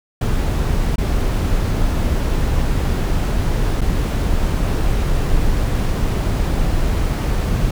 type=noise with dropouts; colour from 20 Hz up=brown; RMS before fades=-17 dBFS; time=0.21-7.71 s; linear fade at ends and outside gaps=5 ms; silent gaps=0.959-0.981 / 3.809-3.814 s; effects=none